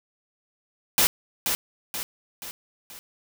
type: noise with echo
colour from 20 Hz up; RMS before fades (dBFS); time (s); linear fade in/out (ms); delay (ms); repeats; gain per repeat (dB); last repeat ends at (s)
white; -19; 0.98-1.07; 0; 480; 4; -6; 2.99
effects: none